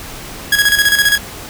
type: tone with tremolo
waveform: sawtooth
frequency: 1661.2 Hz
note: G#6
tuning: in tune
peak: -4 dBFS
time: 0.52-1.18 s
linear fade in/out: 5 ms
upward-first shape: square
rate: 15 Hz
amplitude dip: 60%
effects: pink hiss -30 dBFS RMS until 1.49 s